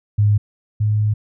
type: tone pair in turn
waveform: sine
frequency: 104 / 106.12 Hz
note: G#2 / G#2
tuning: +3 / +38 cents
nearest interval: unison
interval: 35 cents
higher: second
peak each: -11 / -14 dBFS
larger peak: first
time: 0.18-0.38 / 0.8-1.14 s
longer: second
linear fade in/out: 10 ms
effects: none